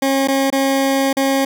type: tone with dropouts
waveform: 20% pulse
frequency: 271.2 Hz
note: C#4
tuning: 38 cents flat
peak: -9 dBFS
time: 0.02-1.45 s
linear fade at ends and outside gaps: 5 ms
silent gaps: 0.275-0.283 / 0.503-0.525 / 1.13-1.168 s
effects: none